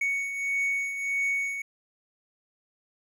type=beating tone pair; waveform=triangle; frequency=2226 / 2227.6 Hz; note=C#7 / C#7; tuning=+7 / +8 cents; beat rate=1.6 Hz; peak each=-25 / -33 dBFS; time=0.01-1.62 s; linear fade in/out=5 ms; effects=none